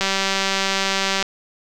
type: click train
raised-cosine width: 0.2 ms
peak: -3 dBFS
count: 237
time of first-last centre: 0.01-1.226 s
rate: 194 Hz
effects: none